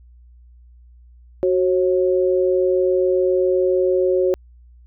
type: tone pair together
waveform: sine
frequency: 370.4 / 542.5 Hz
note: F#4 / C#5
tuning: +2 / -37 cents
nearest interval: perfect fifth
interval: 661 cents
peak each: -16 / -19 dBFS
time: 1.43-4.34 s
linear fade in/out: 0 ms
effects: added 60 Hz sine -44 dBFS peak until 4.86 s